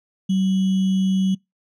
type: tone with sample-and-hold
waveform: sine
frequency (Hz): 190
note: F#3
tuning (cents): +46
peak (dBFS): -16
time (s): 0.29-1.35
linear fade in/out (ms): 10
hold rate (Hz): 3150
effects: noise-tail reverb RT60 0.2 s tail -26 dB re dry + low-pass 6000 Hz 12 dB/octave